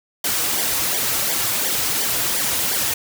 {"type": "noise with flanger", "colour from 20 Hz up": "white", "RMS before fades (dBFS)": -21, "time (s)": [0.24, 2.94], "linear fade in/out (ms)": 5, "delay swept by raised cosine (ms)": [0.74, 5.14], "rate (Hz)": 2.8, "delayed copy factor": -0.75, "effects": []}